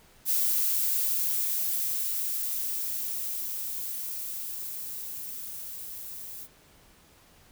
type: noise with level ramp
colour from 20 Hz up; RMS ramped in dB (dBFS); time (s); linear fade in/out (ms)
violet; -25 to -41; 0.25-6.48; 50
effects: pink hiss -58 dBFS RMS until 7.51 s